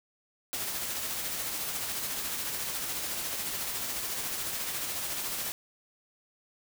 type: noise with tremolo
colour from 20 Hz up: white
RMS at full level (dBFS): -33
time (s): 0.53-5.52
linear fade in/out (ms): 0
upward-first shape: sine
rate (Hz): 14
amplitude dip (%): 30
effects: none